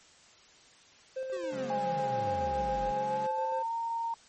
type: tone with tremolo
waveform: triangle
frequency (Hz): 523.3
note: C5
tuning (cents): 0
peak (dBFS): -30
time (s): 1.16-3.63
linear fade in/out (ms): 10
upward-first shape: square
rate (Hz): 7.2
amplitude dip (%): 35
type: exponential sweep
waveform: square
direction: down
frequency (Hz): 394.4 to 40.44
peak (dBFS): -40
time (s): 1.32-2.92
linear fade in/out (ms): 10
type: chord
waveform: sawtooth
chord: C# suspended fourth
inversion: none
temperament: equal with one note detuned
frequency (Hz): 138.59 / 185 / 209.1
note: C#3 / F#3 / G#3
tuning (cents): 0 / 0 / +12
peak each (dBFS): -42 / -43 / -40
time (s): 1.52-3.27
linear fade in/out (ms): 10
type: tone with pitch glide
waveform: sine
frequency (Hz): 816 to 921.2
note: G#5 to A#5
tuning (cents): -31 to -21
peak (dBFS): -30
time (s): 1.7-4.14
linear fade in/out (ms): 2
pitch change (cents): +210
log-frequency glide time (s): 2.86-3.73
effects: white hiss -58 dBFS RMS until 4.28 s + MP3 32 kbps